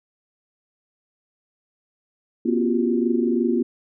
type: tone cluster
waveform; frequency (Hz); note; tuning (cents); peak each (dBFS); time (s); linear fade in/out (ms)
sine; 239.9 / 265.7 / 345 / 367.8 / 392; A#3 / C4 / F4 / F#4 / G4; +50 / +27 / -21 / -10 / 0; -21 / -27 / -23 / -27 / -30; 2.45-3.63; 10
effects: none